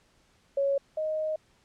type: tone pair in turn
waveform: sine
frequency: 555 / 623 Hz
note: C#5 / D#5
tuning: +2 / +2 cents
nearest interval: major second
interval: 200 cents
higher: second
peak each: -23 / -27 dBFS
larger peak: first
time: 0.57-0.78 / 0.97-1.36 s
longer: second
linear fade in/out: 5 ms
effects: pink hiss -65 dBFS RMS until 1.64 s + low-pass 8000 Hz 12 dB/octave